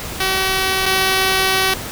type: tone pair in turn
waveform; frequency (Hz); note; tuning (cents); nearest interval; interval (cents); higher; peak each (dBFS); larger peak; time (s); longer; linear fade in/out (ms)
5% pulse; 380.1 / 380.1; F#4 / F#4; +47 / +47; unison; 0; neither; -5 / -3; second; 0.2-0.86 / 0.86-1.74; second; 5
effects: pink hiss -28 dBFS RMS until 1.91 s